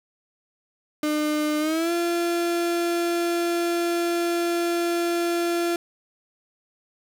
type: tone with pitch glide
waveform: 35% pulse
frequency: 302.1 to 343 Hz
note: D4 to F4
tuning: +49 to -31 cents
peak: -20 dBFS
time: 1.03-5.76 s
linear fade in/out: 2 ms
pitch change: +220 cents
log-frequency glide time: 1.59-1.92 s
effects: none